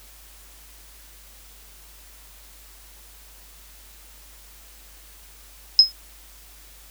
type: tone with exponential decay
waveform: sine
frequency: 5130 Hz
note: E8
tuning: 48 cents flat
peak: -4 dBFS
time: 5.79-5.92 s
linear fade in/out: 1 ms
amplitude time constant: 28 ms
effects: added 50 Hz sine -49 dBFS peak until 6.9 s + white hiss -49 dBFS RMS until 6.9 s